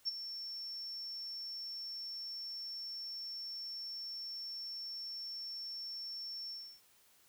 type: tone with ADSR envelope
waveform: sine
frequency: 5430 Hz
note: F8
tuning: 50 cents flat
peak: -30 dBFS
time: 0.05-6.81 s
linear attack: 30 ms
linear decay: 21 ms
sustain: -11 dB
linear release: 310 ms
effects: white hiss -67 dBFS RMS until 7.28 s